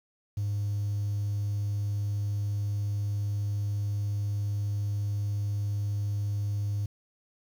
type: tone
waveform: triangle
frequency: 102.4 Hz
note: G#2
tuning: 24 cents flat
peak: -24 dBFS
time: 0.37-6.86 s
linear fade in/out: 5 ms
effects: tanh soft clip ceiling -23 dBFS + 9-bit